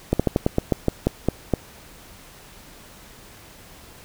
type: slowing click train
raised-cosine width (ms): 2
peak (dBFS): -4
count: 11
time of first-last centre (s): 0.13-1.537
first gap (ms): 66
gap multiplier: 1.16
effects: pink hiss -46 dBFS RMS until 4.04 s